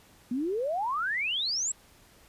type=exponential sweep; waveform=sine; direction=up; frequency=233.1 to 7902 Hz; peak=-27 dBFS; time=0.31-1.72 s; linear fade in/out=5 ms; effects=pink hiss -58 dBFS RMS until 2.28 s + resampled to 32000 Hz

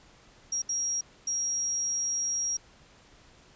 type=tone bursts at uneven times; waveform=sine; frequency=5650 Hz; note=F8; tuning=19 cents sharp; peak=-27 dBFS; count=3; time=0.52-0.62 / 0.69-1.01 / 1.27-2.57 s; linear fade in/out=5 ms; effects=pink hiss -57 dBFS RMS until 3.55 s + resampled to 16000 Hz

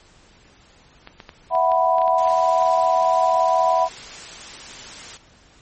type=clicks; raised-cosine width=0.3 ms; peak=-21 dBFS; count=10; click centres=1.074 / 1.202 / 1.292 / 1.552 / 1.718 / 1.984 / 2.017 / 2.079 / 2.275 / 2.622 s
type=chord; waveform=sine; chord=E suspended second; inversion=none; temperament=equal; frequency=659.3 / 740 / 987.8 Hz; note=E5 / F#5 / B5; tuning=0 / 0 / 0 cents; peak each=-19 dBFS; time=1.5-3.89 s; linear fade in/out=50 ms
type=noise; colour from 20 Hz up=white; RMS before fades=-37 dBFS; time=2.18-5.17 s; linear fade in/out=2 ms
effects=pink hiss -52 dBFS RMS until 5.61 s + MP3 32 kbps

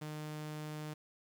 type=tone; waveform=sawtooth; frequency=152.5 Hz; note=D#3; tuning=34 cents flat; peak=-37 dBFS; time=0.01-0.94 s; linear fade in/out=10 ms; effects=11-bit

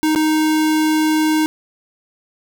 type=tone with dropouts; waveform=square; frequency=311.1 Hz; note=D#4; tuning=in tune; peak=-14 dBFS; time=0.03-1.46 s; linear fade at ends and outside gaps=0 ms; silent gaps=0.15-0.159 s; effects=none

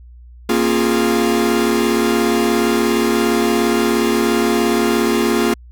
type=chord; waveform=45% pulse; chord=Bb minor seventh; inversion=none; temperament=equal with one note detuned; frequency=233.1 / 270.2 / 349.2 / 415.3 Hz; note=Bb3 / Db4 / F4 / Ab4; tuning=0 / -44 / 0 / 0 cents; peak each=-18 / -22 / -18 / -20 dBFS; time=0.49-5.54 s; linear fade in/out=5 ms; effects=added 60 Hz sine -37 dBFS peak until 5.71 s

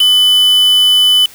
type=tone with quantisation; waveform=sine; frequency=3000 Hz; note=F#7; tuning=23 cents sharp; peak=-6 dBFS; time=0-1.26 s; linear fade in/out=5 ms; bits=3; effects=white hiss -38 dBFS RMS until 1.34 s

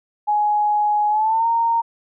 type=tone with pitch glide; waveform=sine; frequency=837 to 923.4 Hz; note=G#5 to A#5; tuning=+13 to -17 cents; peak=-15 dBFS; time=0.27-1.82 s; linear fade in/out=20 ms; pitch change=+170 cents; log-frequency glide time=1.09-1.47 s; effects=none

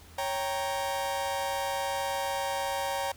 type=chord; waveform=40% pulse; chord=G diminished; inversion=second; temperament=equal; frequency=554.4 / 784 / 932.3 Hz; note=Db5 / G5 / Bb5; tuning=0 / 0 / 0 cents; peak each=-33 dBFS; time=0.18-3.12 s; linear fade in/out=5 ms; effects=added 83 Hz sine -53 dBFS peak until 3.16 s + pink hiss -54 dBFS RMS until 3.16 s

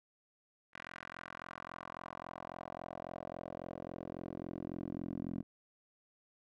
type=tone with band-pass filter sweep; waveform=10% pulse; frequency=43.65 Hz; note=F1; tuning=in tune; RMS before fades=-45 dBFS; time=0.73-5.43 s; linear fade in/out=20 ms; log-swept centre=1800 to 250 Hz; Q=2.1; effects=none

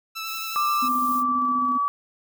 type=tone with vibrato; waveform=15% pulse; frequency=1318.5 Hz; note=E6; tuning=in tune; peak=-23 dBFS; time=0.15-0.89 s; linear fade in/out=20 ms; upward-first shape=triangle; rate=11 Hz; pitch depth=18 cents each way
type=noise; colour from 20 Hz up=violet; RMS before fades=-37 dBFS; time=0.24-1.24 s; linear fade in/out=50 ms
type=tone with pitch glide; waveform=sine; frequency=1184 to 1143.7 Hz; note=D6 to D6; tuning=+14 to -46 cents; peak=-20 dBFS; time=0.56-1.88 s; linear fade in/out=0 ms; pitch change=-60 cents; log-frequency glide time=0.78-1.74 s
type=tone with tremolo; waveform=sine; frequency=253 Hz; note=B3; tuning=42 cents sharp; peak=-27 dBFS; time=0.82-1.78 s; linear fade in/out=10 ms; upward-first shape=square; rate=15 Hz; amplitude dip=40%
effects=none

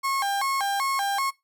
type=tone with vibrato; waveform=35% pulse; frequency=932 Hz; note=A#5; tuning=1 cent flat; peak=-22 dBFS; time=0.03-1.31 s; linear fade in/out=20 ms; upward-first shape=square; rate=2.6 Hz; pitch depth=270 cents each way; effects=noise-tail reverb RT60 0.2 s tail -20 dB re dry

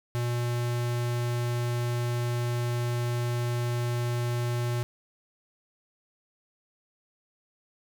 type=tone; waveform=square; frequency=120.4 Hz; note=B2; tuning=44 cents flat; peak=-27 dBFS; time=0.15-4.83 s; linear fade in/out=0 ms; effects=none

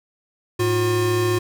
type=tone pair together; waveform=square; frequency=107.8 / 357.8 Hz; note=A2 / F4; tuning=-35 / +42 cents; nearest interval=octave + major sixth; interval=2077 cents; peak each=-23 / -20 dBFS; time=0.59-1.39 s; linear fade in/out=10 ms; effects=none

